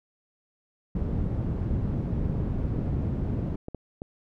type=low-pass noise; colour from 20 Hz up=white; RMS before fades=-28 dBFS; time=0.95-3.56 s; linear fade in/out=5 ms; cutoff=160 Hz; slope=12 dB/octave
type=clicks; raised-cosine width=2 ms; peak=-22 dBFS; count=8; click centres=2.351 / 2.402 / 2.785 / 3.034 / 3.391 / 3.684 / 3.747 / 4.019 s
effects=none